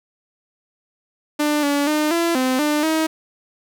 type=tone with pitch steps; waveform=sawtooth; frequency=297.7 / 286 / 303.4 / 337.6 / 257.7 / 298.7 / 317.6 Hz; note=D4 / D4 / D#4 / E4 / C4 / D4 / D#4; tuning=+24 / -46 / -44 / +41 / -26 / +29 / +36 cents; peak=-13 dBFS; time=1.39-3.07 s; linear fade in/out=10 ms; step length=240 ms; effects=none

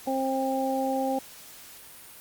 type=harmonic tone; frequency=265.8 Hz; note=C4; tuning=27 cents sharp; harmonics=1 / 2 / 3; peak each=-29 / -29 / -29 dBFS; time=0.07-1.19 s; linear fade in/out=5 ms; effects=white hiss -47 dBFS RMS until 2.2 s + Opus 48 kbps

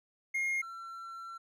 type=tone pair in turn; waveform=triangle; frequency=2138 / 1352.1 Hz; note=C7 / E6; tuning=+37 / +44 cents; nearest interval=minor sixth; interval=793 cents; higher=first; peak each=-28 / -40 dBFS; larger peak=first; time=0.34-0.62 / 0.62-1.38 s; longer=second; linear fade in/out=10 ms; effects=none

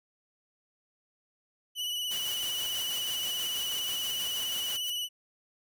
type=tone with vibrato; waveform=40% pulse; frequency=2960 Hz; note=F#7; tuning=in tune; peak=-30 dBFS; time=1.75-5.09 s; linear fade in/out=50 ms; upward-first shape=sine; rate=17 Hz; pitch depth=33 cents each way
type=noise with tremolo; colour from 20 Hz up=white; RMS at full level=-39 dBFS; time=2.1-4.78 s; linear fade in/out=20 ms; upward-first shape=square; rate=6.2 Hz; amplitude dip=30%
type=noise with exponential growth; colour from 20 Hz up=blue; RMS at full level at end=-38 dBFS; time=4.74-4.9 s; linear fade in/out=2 ms; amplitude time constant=33 ms
effects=none

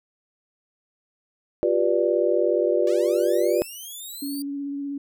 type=chord; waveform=sine; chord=G dominant seventh; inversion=third; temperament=just; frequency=352.8 / 392 / 490 / 588 Hz; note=F4 / G4 / B4 / D5; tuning=+18 / 0 / -14 / +2 cents; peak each=-23 / -25 / -24 / -23 dBFS; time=1.63-3.62 s; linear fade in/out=0 ms
type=linear sweep; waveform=5% pulse; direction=up; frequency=548 to 4699 Hz; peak=-28 dBFS; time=2.87-4.42 s; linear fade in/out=2 ms
type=tone with vibrato; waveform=sine; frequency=281.8 Hz; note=C#4; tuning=29 cents sharp; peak=-27 dBFS; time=4.22-4.98 s; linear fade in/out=5 ms; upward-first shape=sine; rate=16 Hz; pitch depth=16 cents each way
effects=none

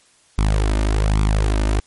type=tone with flanger; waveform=sawtooth; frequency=52.2 Hz; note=G#1; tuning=10 cents sharp; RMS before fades=-17 dBFS; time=0.38-1.8 s; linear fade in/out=0 ms; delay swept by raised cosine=0.85 to 3.35 ms; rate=1.2 Hz; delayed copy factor=+0.7; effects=white hiss -55 dBFS RMS until 1.86 s + MP3 48 kbps

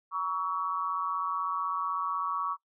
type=tone with amplitude modulation; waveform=sine; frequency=1129 Hz; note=C#6; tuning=31 cents sharp; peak=-24 dBFS; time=0.11-2.57 s; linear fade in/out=50 ms; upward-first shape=sine; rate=176 Hz; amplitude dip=90%; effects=noise-tail reverb RT60 0.1 s tail -19 dB re dry

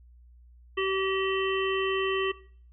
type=harmonic tone; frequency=384 Hz; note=G4; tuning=36 cents flat; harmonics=1 / 3 / 5 / 7 / 8; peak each=-27 / -32 / -34 / -35 / -36 dBFS; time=0.77-2.32 s; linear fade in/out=10 ms; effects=noise-tail reverb RT60 0.5 s tail -19 dB re dry + added 60 Hz sine -51 dBFS peak until 2.72 s

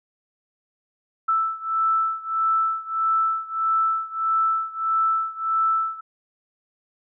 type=beating tone pair; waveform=sine; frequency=1320 / 1321.6 Hz; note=E6 / E6; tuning=+2 / +4 cents; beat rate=1.6 Hz; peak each=-22 / -24 dBFS; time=1.28-6.01 s; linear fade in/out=10 ms; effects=none

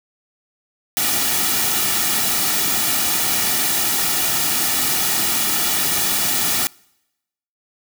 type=noise with comb filter; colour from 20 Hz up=white; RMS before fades=-19 dBFS; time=0.97-6.67 s; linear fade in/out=0 ms; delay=1.9 ms; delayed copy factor=-0.6; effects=noise-tail reverb RT60 0.9 s tail -26 dB re dry

